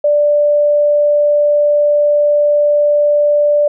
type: tone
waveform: sine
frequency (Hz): 588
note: D5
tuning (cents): +2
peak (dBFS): -8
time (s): 0.04-3.68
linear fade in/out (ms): 5
effects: none